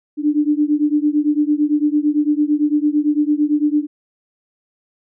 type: beating tone pair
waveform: sine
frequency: 293.7 / 302.6 Hz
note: D4 / D#4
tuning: 0 / -48 cents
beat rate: 8.9 Hz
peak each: -16 / -17 dBFS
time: 0.17-3.87 s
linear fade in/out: 50 ms
effects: none